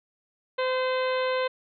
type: harmonic tone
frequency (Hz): 514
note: C5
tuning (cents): -31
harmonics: 1 / 2 / 3 / 4 / 5 / 6 / 7 / 8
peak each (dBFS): -25 / -31 / -35 / -37 / -39 / -41 / -42 / -43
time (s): 0.58-1.48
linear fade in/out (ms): 10
effects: none